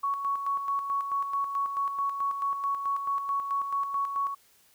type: tone with tremolo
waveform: sine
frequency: 1115 Hz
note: C#6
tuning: 10 cents sharp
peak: -25 dBFS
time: 0.03-4.35 s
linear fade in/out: 10 ms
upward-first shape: square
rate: 4.6 Hz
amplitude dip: 50%
effects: white hiss -62 dBFS RMS until 4.74 s